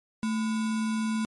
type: tone with sample-and-hold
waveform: sine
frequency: 220 Hz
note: A3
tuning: in tune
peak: -25 dBFS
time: 0.23-1.25 s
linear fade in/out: 0 ms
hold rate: 1225 Hz
effects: MP3 48 kbps